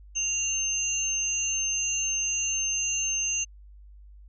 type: tone pair together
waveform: sine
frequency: 2781 / 6299 Hz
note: F7 / G8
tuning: -8 / +7 cents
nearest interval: octave + major second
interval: 1415 cents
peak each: -31 / -26 dBFS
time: 0.15-3.45 s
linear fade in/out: 20 ms
effects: added 50 Hz sine -46 dBFS peak until 4.28 s